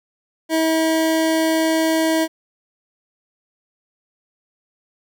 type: tone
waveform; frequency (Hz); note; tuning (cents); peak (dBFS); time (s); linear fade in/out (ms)
25% pulse; 321.4; E4; -44; -12; 0.49-2.28; 50
effects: none